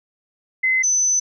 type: tone pair in turn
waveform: sine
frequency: 2050 / 6053 Hz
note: C7 / F#8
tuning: -36 / +38 cents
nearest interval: octave + perfect fifth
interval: 1874 cents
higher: second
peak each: -15 dBFS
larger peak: neither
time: 0.63-0.83 / 0.83-1.2 s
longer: second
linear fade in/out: 10 ms
effects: none